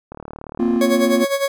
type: click train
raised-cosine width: 1 ms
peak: -19 dBFS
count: 25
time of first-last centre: 0.12-0.762 s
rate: 37.4 Hz
type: chord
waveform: triangle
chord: Bb suspended second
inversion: none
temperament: equal with one note detuned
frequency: 233.1 / 260.1 / 349.2 Hz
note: Bb3 / C4 / F4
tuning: 0 / -10 / 0 cents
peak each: -16 / -19 / -18 dBFS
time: 0.59-1.25 s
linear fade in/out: 10 ms
type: tone with tremolo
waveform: 40% pulse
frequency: 554.4 Hz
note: C#5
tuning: in tune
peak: -14 dBFS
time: 0.81-1.48 s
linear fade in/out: 2 ms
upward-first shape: sine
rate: 9.9 Hz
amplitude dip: 75%
effects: none